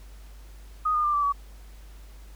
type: tone with pitch steps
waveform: sine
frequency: 1244.5 / 1216.8 / 1189.7 / 1163.2 / 1137.3 Hz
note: D#6 / D#6 / D6 / D6 / C#6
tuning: 0 / -39 / +22 / -17 / +44 cents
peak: -21 dBFS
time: 0.85-1.325 s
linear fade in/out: 10 ms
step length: 95 ms
effects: added 50 Hz sine -43 dBFS peak until 2.35 s + pink hiss -56 dBFS RMS until 2.35 s